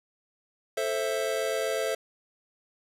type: chord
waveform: square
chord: A minor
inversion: none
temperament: just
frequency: 440 / 528 / 660 Hz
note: A4 / C5 / E5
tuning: 0 / +16 / +2 cents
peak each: -32 dBFS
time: 0.77-1.95 s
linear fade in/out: 5 ms
effects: resampled to 32000 Hz + 8-bit